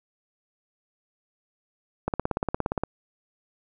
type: click train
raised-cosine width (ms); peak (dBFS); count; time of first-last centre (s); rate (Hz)
1; -11; 14; 2.08-2.836; 17.2
effects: none